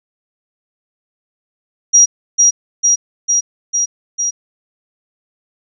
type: tone with echo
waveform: sine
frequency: 5730 Hz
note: F8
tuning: 44 cents sharp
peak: -4 dBFS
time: 1.93-2.06 s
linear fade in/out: 20 ms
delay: 450 ms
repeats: 5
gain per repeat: -2 dB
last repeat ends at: 4.31 s
effects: none